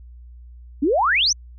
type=exponential sweep; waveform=sine; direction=up; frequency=258.1 to 6380 Hz; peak=-15 dBFS; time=0.82-1.33 s; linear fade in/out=10 ms; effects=added 60 Hz sine -39 dBFS peak until 1.58 s